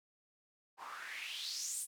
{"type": "noise with band-pass filter sweep", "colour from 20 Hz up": "white", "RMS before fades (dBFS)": -43, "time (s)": [0.77, 1.87], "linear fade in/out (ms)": 50, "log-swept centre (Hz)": [890, 10000], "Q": 4.5, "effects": []}